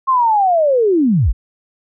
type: linear sweep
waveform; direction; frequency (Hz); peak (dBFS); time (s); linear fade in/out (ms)
sine; down; 1080 to 30.77; -10; 0.07-1.33; 20
effects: none